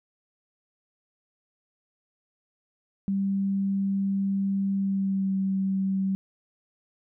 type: tone with pitch glide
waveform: sine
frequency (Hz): 196 to 192.52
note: G3 to G3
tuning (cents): 0 to -31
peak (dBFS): -23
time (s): 3.08-6.15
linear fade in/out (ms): 0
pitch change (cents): -31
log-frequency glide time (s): 4.76-5.36
effects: none